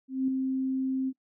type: tone with ADSR envelope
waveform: sine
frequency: 263.2 Hz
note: C4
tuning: 10 cents sharp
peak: -22 dBFS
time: 0.08-1.13 s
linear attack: 200 ms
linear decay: 3 ms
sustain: -4 dB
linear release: 48 ms
effects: noise-tail reverb RT60 0.1 s tail -22 dB re dry